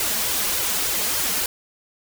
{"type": "noise with flanger", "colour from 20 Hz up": "white", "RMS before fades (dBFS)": -23, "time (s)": [0, 1.46], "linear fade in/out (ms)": 2, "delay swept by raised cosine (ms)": [1.9, 4.9], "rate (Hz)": 3.4, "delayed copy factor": 0.8, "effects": []}